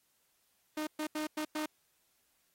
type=tone bursts at uneven times; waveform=sawtooth; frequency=306.7 Hz; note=D#4; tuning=25 cents flat; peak=-30 dBFS; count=5; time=0.77-0.87 / 0.99-1.07 / 1.15-1.27 / 1.37-1.45 / 1.55-1.66 s; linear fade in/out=5 ms; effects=white hiss -74 dBFS RMS until 2.54 s + AAC 48 kbps